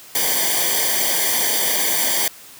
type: noise with comb filter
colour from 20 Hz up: white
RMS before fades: -19 dBFS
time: 0.15-2.28 s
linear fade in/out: 2 ms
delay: 0.75 ms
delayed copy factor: -0.95
effects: white hiss -42 dBFS RMS until 2.59 s + high-pass 80 Hz 12 dB/octave